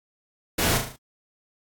pink noise with echo, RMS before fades -23 dBFS, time 0.58-0.78 s, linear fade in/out 10 ms, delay 37 ms, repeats 5, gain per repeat -5 dB, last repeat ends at 0.965 s, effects AAC 64 kbps

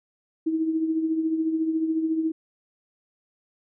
sine tone with tremolo, 320.5 Hz, E4, 49 cents flat, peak -19 dBFS, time 0.46-2.32 s, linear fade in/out 10 ms, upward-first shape triangle, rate 14 Hz, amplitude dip 60%, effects none

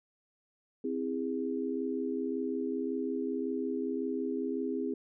sine chord, C augmented, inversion none, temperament just, 261.6 / 327 / 408.8 Hz, C4 / E4 / G#4, 0 / -14 / -27 cents, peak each -34 / -37 / -35 dBFS, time 0.84-4.94 s, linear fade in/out 5 ms, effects none

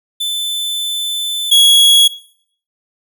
45% pulse tone pair in turn, 3520 / 3335 Hz, A7 / G#7, 0 / +7 cents, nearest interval minor second, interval 93 cents, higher first, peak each -16 / -6 dBFS, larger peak second, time 0.2-1.51 / 1.51-2.08 s, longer first, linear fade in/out 10 ms, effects noise-tail reverb RT60 0.6 s tail -18 dB re dry

